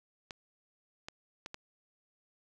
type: clicks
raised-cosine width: 0.2 ms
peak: -24 dBFS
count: 4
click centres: 0.308 / 1.085 / 1.461 / 1.544 s
effects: none